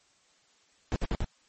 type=noise bursts; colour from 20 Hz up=brown; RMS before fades=-28 dBFS; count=4; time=0.92-1.244 s; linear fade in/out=0 ms; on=39 ms; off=56 ms; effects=white hiss -65 dBFS RMS until 1.48 s + MP3 32 kbps